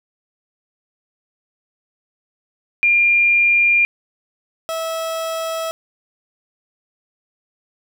sine / 30% pulse tone pair in turn, 2400 / 651.3 Hz, D7 / E5, +37 / -21 cents, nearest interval octave + major seventh, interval 2258 cents, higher first, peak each -11 / -19 dBFS, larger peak first, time 2.83-3.85 / 4.69-5.71 s, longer neither, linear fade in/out 0 ms, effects none

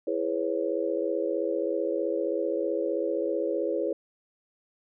sine chord, C# minor seventh, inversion first, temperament just, 332.6 / 415.8 / 498.9 / 554.4 Hz, E4 / G#4 / B4 / C#5, +16 / +2 / +17 / 0 cents, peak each -31 dBFS, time 0.07-3.93 s, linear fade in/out 5 ms, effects none

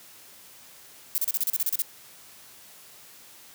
violet noise bursts, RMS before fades -25 dBFS, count 11, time 1.15-1.82 s, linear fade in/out 0 ms, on 30 ms, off 34 ms, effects white hiss -50 dBFS RMS until 3.54 s + high-pass 80 Hz 12 dB/octave

